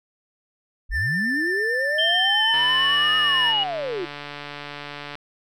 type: linear two-way sweep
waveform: sine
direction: up then down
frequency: 30.34 to 1265 to 321.5 Hz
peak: -25 dBFS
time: 0.89-4.06 s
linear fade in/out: 20 ms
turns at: 3.17 s
type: tone with vibrato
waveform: triangle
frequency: 1779 Hz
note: A6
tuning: 19 cents sharp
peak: -20 dBFS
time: 0.91-3.54 s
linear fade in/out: 50 ms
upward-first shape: sine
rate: 9 Hz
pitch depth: 20 cents each way
type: tone with pitch glide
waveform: sine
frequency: 3142 to 2898 Hz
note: G7 to F#7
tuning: +3 to -37 cents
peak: -19 dBFS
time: 1.98-3.64 s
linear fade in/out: 10 ms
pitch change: -140 cents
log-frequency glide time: 2.16-3.11 s
type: click train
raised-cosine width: 0.3 ms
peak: -18 dBFS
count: 380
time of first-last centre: 2.54-5.154 s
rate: 145 Hz
effects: none